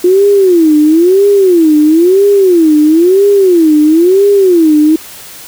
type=tone with vibrato; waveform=sine; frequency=349.2 Hz; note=F4; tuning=in tune; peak=-3 dBFS; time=0.04-4.96 s; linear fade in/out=5 ms; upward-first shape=sine; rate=1 Hz; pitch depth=260 cents each way; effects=white hiss -30 dBFS RMS until 5.47 s